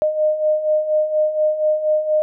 sine beating tone pair, 611 / 615.2 Hz, D#5 / D#5, -32 / -20 cents, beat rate 4.2 Hz, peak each -22 / -16 dBFS, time 0.02-2.22 s, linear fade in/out 0 ms, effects none

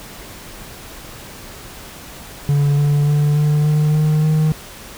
triangle tone with pitch steps, 143.4 / 145.32 / 147.26 / 149.23 / 151.23 / 153.25 / 155.3 Hz, D3 / D3 / D3 / D3 / D#3 / D#3 / D#3, -41 / -18 / +5 / +28 / -49 / -26 / -3 cents, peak -10 dBFS, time 2.49-4.52 s, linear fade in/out 0 ms, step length 290 ms, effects pink hiss -36 dBFS RMS until 4.97 s

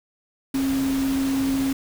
sine tone in noise, 269.6 Hz, C#4, 48 cents flat, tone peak -20 dBFS, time 0.54-1.73 s, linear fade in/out 5 ms, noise pink, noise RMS -33 dBFS, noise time 0.54-1.73 s, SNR +10 dB, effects none

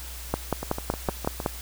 two click trains, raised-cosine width 1 ms, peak -16 / -9 dBFS, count 6 / 7, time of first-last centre 0.63-1.402 / 0.34-1.461 s, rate 6.48 / 5.35 Hz, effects added 60 Hz sine -38 dBFS peak until 1.61 s + white hiss -41 dBFS RMS until 1.61 s

